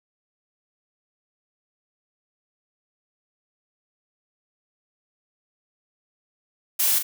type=noise with echo; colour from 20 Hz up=blue; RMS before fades=-21 dBFS; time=6.79-6.99 s; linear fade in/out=10 ms; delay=40 ms; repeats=1; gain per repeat=-7 dB; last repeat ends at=7.03 s; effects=none